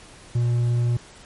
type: tone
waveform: triangle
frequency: 119.8 Hz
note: A#2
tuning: 48 cents sharp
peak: -16 dBFS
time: 0.35-0.97 s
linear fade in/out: 5 ms
effects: pink hiss -46 dBFS RMS until 1.25 s + MP3 48 kbps